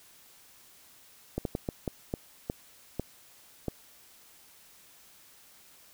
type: slowing click train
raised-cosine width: 2 ms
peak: -17 dBFS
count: 9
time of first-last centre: 1.38-3.683 s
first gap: 72 ms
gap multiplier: 1.38
effects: white hiss -57 dBFS RMS until 5.93 s